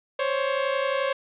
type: tone pair together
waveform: sawtooth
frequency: 528.6 / 560 Hz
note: C5 / C#5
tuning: +18 / +18 cents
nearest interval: minor second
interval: 100 cents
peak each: -22 dBFS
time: 0.19-1.13 s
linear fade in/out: 5 ms
effects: resampled to 8000 Hz + 9-bit